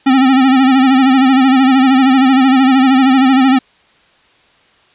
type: tone with vibrato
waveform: square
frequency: 263.5 Hz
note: C4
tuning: 12 cents sharp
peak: -7 dBFS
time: 0.06-3.59 s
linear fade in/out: 10 ms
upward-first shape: sine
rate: 13 Hz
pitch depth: 64 cents each way
effects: white hiss -50 dBFS RMS until 4.94 s + resampled to 8000 Hz